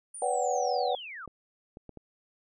sine linear sweep, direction down, 9530 to 1108.7 Hz, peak -39 dBFS, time 0.14-1.26 s, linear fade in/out 5 ms
sine chord, G major seventh, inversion first, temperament equal with one note detuned, 493.9 / 572.6 / 740 / 784 Hz, B4 / D5 / F#5 / G5, 0 / -44 / 0 / 0 cents, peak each -31 / -32 / -29 / -34 dBFS, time 0.22-0.95 s, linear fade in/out 2 ms
clicks, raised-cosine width 2 ms, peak -31 dBFS, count 4, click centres 1.277 / 1.771 / 1.893 / 1.973 s
effects none

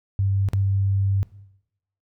sine tone with dropouts, 98 Hz, G2, in tune, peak -18 dBFS, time 0.19-1.23 s, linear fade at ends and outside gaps 0 ms, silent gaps 0.487-0.534 s, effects noise-tail reverb RT60 0.8 s tail -18 dB re dry

